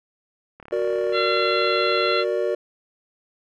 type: click train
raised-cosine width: 0.5 ms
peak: -27 dBFS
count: 56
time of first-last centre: 0.6-2.115 s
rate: 36.3 Hz
type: chord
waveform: triangle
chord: Gb augmented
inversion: none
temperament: equal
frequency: 370 / 466.2 / 587.3 Hz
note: Gb4 / Bb4 / D5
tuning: 0 / 0 / 0 cents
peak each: -23 dBFS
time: 0.72-2.55 s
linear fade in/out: 5 ms
type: harmonic tone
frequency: 683 Hz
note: F5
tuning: 39 cents flat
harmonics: 2 / 3 / 4 / 5 / 6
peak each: -24 / -30 / -29 / -30 / -29 dBFS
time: 1.12-2.25 s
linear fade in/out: 50 ms
effects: none